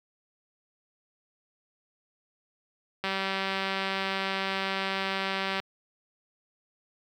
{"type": "click train", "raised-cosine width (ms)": 0.3, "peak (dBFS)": -14, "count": 495, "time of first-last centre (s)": [3.04, 5.6], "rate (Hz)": 193, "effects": ["high-pass 60 Hz 12 dB/octave", "9-bit"]}